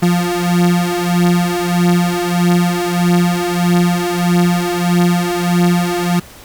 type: beating tone pair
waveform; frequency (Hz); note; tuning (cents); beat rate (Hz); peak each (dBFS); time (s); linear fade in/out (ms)
35% pulse; 174.61 / 176.21; F3 / F3; 0 / +16; 1.6; -13; 0.02-6.2; 10
effects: pink hiss -38 dBFS RMS until 6.44 s